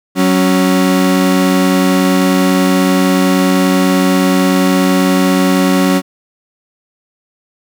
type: tone pair together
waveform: 35% pulse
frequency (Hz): 186.79 / 277.2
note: F#3 / C#4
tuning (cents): +17 / 0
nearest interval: perfect fifth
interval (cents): 683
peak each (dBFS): -10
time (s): 0.15-6.02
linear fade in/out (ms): 50
effects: none

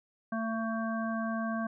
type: harmonic tone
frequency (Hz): 224.5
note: A3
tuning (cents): +35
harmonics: 1 / 3 / 5 / 7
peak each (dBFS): -32 / -37 / -39 / -40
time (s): 0.32-1.67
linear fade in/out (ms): 5
effects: none

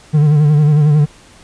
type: tone with vibrato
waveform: triangle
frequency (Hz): 149.5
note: D3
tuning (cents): +31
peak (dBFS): -5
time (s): 0.13-1.06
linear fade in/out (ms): 20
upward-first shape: sine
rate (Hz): 11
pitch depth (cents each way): 55
effects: pink hiss -43 dBFS RMS until 1.43 s + resampled to 22050 Hz

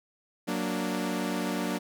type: chord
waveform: sawtooth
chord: Gb augmented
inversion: none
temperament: equal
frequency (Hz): 185 / 233.1 / 293.7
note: Gb3 / Bb3 / D4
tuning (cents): 0 / 0 / 0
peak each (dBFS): -29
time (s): 0.47-1.79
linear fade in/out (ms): 20
effects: none

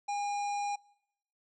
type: harmonic tone with a mistuned harmonic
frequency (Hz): 808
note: G#5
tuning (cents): -48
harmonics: 1 / 3 / 5 / 7 / 9 / 10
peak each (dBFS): -31 / -44 / -51 / -49 / -53 / -56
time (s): 0.08-0.76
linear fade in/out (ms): 10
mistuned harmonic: 1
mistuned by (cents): +16
effects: noise-tail reverb RT60 0.9 s tail -26 dB re dry

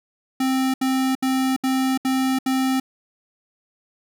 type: tone bursts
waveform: square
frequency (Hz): 262.5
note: C4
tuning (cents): +6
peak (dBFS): -19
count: 6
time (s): 0.4-2.8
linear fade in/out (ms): 5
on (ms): 340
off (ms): 72
effects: none

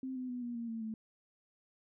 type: tone with pitch steps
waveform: sine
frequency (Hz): 261.6 / 254.2 / 246.9 / 239.9 / 233.1 / 226.4 / 220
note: C4 / C4 / B3 / A#3 / A#3 / A3 / A3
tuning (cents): 0 / -50 / 0 / +50 / 0 / +50 / 0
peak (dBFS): -37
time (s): 0.03-0.94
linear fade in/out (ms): 2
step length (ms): 130
effects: none

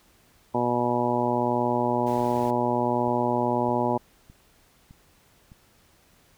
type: harmonic tone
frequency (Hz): 121.4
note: B2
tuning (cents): -29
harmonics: 1 / 2 / 3 / 4 / 5 / 6 / 7 / 8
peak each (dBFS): -33 / -28 / -29 / -32 / -29 / -34 / -28 / -30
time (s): 0.54-3.98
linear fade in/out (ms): 10
type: noise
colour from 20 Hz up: pink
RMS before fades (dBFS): -45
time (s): 2.06-2.51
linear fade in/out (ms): 10
type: click train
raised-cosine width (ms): 5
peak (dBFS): -35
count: 5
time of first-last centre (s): 3.08-5.519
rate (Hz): 1.64
effects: pink hiss -60 dBFS RMS until 6.37 s

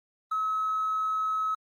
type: tone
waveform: triangle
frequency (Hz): 1286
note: E6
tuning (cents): -43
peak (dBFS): -22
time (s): 0.31-1.55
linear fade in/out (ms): 10
effects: tanh soft clip ceiling -23 dBFS + Opus 32 kbps

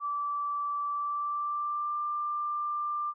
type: tone with pitch glide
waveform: sine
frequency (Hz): 1161 to 1188.1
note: D6 to D6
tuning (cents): -20 to +20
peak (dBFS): -29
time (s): 0-3.14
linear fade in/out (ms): 50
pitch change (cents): +40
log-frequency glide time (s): 0.89-1.98
effects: none

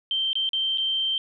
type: tone with dropouts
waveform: sine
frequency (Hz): 3132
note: G7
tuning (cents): -2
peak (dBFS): -22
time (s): 0.11-1.18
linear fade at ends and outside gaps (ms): 1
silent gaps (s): 0.331-0.354 / 0.491-0.532 / 0.775-0.782
effects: none

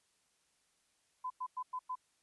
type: tone bursts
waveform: sine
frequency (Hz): 1011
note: B5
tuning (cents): +40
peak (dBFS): -36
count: 5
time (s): 1.24-1.955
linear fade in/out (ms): 10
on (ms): 63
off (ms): 100
effects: white hiss -75 dBFS RMS until 2.22 s + resampled to 24000 Hz

